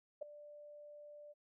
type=tone with ADSR envelope; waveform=sine; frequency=590 Hz; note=D5; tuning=8 cents sharp; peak=-36 dBFS; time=0.21-1.34 s; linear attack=13 ms; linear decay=6 ms; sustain=-16 dB; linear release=28 ms; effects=none